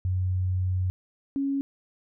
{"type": "tone pair in turn", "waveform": "sine", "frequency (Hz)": [92.2, 276.3], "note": ["F#2", "C#4"], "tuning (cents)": [-6, -6], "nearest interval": "octave + perfect fifth", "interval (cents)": 1900, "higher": "second", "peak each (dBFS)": [-23, -24], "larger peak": "first", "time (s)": [[0.05, 0.9], [1.36, 1.61]], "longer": "first", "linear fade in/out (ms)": 0, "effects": []}